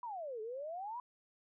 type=exponential two-way sweep; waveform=sine; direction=down then up; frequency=1008 to 422.6 to 1008 Hz; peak=-40 dBFS; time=0.03-1 s; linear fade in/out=2 ms; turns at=0.41 s; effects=none